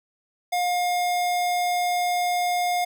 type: tone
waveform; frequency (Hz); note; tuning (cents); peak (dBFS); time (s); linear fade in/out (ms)
square; 712; F5; +33; -22; 0.52-2.85; 10
effects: none